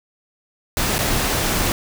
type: noise with dropouts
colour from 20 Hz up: pink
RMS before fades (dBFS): -20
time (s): 0.77-1.72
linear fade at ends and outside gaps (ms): 1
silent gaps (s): 0.982-0.989
effects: none